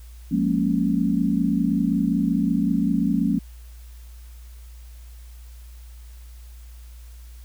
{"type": "chord", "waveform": "sine", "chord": "Bb minor seventh", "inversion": "second", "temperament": "equal with one note detuned", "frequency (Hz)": [177.77, 207.7, 233.1, 277.2], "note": ["F3", "Ab3", "Bb3", "Db4"], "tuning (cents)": [31, 0, 0, 0], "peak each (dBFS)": -24, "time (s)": [0.31, 3.39], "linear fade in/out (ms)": 10, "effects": ["added 59 Hz sine -39 dBFS peak until 7.44 s", "white hiss -55 dBFS RMS until 7.44 s"]}